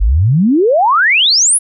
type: exponential sweep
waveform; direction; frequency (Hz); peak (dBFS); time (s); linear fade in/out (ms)
sine; up; 44.43 to 11175; -7; 0-1.59; 20
effects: none